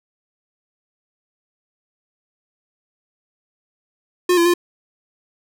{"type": "tone with pitch steps", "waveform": "square", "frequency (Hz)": [358.5, 340.9, 350.2], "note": ["F4", "F4", "F4"], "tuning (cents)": [45, -42, 5], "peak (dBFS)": -13, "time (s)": [4.29, 4.539], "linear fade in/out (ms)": 5, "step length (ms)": 83, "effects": []}